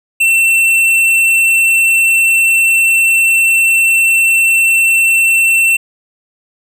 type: tone with tanh clipping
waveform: triangle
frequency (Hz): 2695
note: E7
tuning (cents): +38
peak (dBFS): -9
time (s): 0.2-5.77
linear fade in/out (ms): 10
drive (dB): 16
effects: none